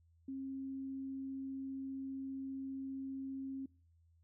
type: tone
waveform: sine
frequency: 268.5 Hz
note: C4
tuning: 45 cents sharp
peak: -40 dBFS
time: 0.28-3.66 s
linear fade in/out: 5 ms
effects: noise-tail reverb RT60 0.4 s tail -24 dB re dry + added 83 Hz sine -66 dBFS peak until 4.23 s